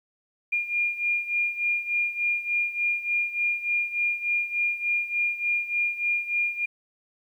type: beating tone pair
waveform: sine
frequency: 2412 / 2415.4 Hz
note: D7 / D7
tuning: +46 / +48 cents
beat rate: 3.4 Hz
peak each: -25 / -29 dBFS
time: 0.52-6.66 s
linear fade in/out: 10 ms
effects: 10-bit